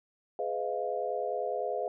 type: chord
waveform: sine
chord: F half-diminished seventh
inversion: first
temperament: just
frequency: 419.1 / 502.9 / 628.6 / 698.5 Hz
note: Ab4 / Cb5 / Eb5 / F5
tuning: +16 / +31 / +18 / 0 cents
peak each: -36 / -35 / -36 / -35 dBFS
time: 0.39-1.88 s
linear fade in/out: 2 ms
effects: none